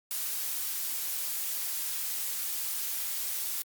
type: noise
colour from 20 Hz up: blue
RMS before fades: -33 dBFS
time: 0.11-3.62 s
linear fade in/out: 0 ms
effects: Opus 48 kbps